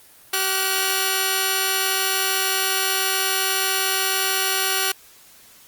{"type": "tone pair together", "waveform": "5% pulse", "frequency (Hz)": [383.5, 1448], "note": ["G4", "F#6"], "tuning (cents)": [-38, -38], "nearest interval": "octave + major seventh", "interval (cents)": 2300, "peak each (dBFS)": -11, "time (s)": [0.33, 4.92], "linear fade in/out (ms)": 5, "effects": ["white hiss -49 dBFS RMS until 5.67 s", "Opus 32 kbps"]}